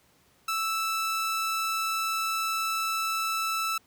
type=tone; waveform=sawtooth; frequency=1318.5 Hz; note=E6; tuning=in tune; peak=-23 dBFS; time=0.48-3.78 s; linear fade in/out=5 ms; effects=pink hiss -63 dBFS RMS until 3.86 s + high-pass 80 Hz 12 dB/octave